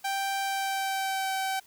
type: tone with pitch glide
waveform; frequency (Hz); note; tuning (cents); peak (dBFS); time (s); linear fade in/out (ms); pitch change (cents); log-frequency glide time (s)
sawtooth; 784 to 768.8; G5 to G5; 0 to -34; -24; 0.04-1.6; 10; -34; 0.4-1.32
effects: white hiss -58 dBFS RMS until 1.66 s